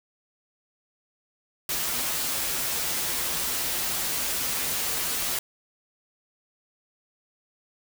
white noise with comb filter, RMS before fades -28 dBFS, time 1.69-5.39 s, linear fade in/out 2 ms, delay 9.8 ms, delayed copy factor -0.55, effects none

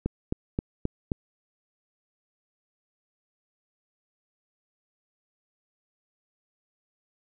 click train, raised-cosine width 3 ms, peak -13 dBFS, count 5, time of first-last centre 0.06-1.118 s, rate 3.78 Hz, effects none

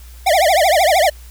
square tone with vibrato, 680 Hz, F5, 46 cents flat, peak -11 dBFS, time 0.26-1.1 s, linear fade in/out 10 ms, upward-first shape triangle, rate 13 Hz, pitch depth 290 cents each way, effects added 60 Hz sine -35 dBFS peak until 1.3 s + white hiss -46 dBFS RMS until 1.3 s

